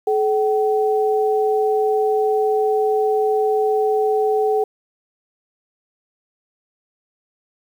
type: tone pair together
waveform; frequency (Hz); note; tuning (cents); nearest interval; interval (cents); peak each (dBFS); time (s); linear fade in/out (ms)
sine; 428.6 / 763.7; A4 / G5; -45 / -45; minor seventh; 1000; -16 / -21; 0.07-4.64; 5
effects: 8-bit